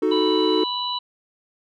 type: chord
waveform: triangle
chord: D# diminished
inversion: none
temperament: equal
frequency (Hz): 311.1 / 370 / 440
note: D#4 / F#4 / A4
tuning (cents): 0 / 0 / 0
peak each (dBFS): -20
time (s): 0.02-0.64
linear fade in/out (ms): 5
type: harmonic tone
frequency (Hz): 987.8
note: B5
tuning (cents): 0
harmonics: 1 / 3 / 4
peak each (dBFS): -27 / -30 / -27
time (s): 0.11-0.99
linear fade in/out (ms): 10
effects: none